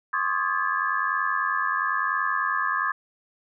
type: tone cluster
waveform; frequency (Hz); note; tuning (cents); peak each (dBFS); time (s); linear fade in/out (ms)
sine; 1056 / 1137 / 1240 / 1629 / 1719; C6 / C#6 / D#6 / G#6 / A6; +16 / +44 / -6 / -34 / -41; -29; 0.13-2.92; 5
effects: none